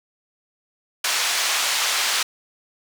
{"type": "band-pass noise", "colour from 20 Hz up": "white", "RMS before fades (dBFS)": -22, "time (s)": [1.04, 2.23], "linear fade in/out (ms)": 5, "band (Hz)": [850, 5900], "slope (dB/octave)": 12, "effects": []}